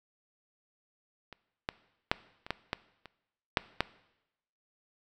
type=clicks; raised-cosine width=0.3 ms; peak=-29 / -15 / -8 / -27 / -14 / -14 / -30 / -7 / -9 dBFS; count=9; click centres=1.327 / 1.689 / 2.115 / 2.465 / 2.506 / 2.731 / 3.057 / 3.572 / 3.806 s; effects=noise-tail reverb RT60 0.9 s tail -19 dB re dry